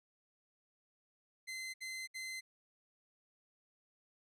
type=tone bursts; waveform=sawtooth; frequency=2062 Hz; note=C7; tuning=26 cents flat; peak=-38 dBFS; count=3; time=1.47-2.41 s; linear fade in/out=20 ms; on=270 ms; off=65 ms; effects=low-pass 11000 Hz 12 dB/octave